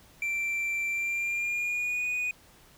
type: tone with pitch glide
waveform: triangle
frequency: 2349 to 2473 Hz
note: D7 to D#7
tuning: 0 to -11 cents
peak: -26 dBFS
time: 0.22-2.31 s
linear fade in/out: 2 ms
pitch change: +89 cents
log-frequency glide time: 0.89-2.08 s
effects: pink hiss -57 dBFS RMS until 2.77 s